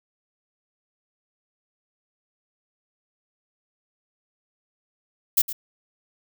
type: noise with echo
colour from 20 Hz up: violet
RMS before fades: -17 dBFS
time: 5.37-5.42 s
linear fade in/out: 10 ms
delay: 110 ms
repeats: 1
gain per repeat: -13 dB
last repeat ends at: 5.53 s
effects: none